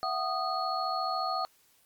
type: tone cluster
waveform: sine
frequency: 671 / 745 / 1237 / 4348 Hz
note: E5 / F#5 / D#6 / C#8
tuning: +31 / +12 / -10 / -34 cents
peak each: -37 / -33 / -32 / -38 dBFS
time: 0.03-1.45 s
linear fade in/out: 0 ms
effects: white hiss -65 dBFS RMS until 1.85 s + Opus 48 kbps